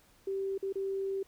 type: tone with dropouts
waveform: sine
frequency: 389 Hz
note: G4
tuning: 13 cents flat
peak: -31 dBFS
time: 0.27-1.23 s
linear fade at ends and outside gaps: 5 ms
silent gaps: 0.579-0.626 / 0.726-0.755 s
effects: pink hiss -64 dBFS RMS until 1.27 s